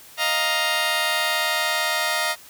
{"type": "chord", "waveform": "10% pulse", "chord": "Eb suspended second", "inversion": "none", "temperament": "just", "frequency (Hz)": [622.3, 700, 933.4], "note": ["Eb5", "F5", "Bb5"], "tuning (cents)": [0, 4, 2], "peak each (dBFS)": -17, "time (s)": [0.17, 2.36], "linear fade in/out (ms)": 50, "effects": ["white hiss -46 dBFS RMS until 2.49 s"]}